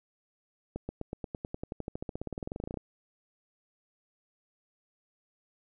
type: accelerating click train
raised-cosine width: 2 ms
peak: -22 dBFS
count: 30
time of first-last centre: 0.76-2.773 s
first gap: 130 ms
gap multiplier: 0.95
effects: none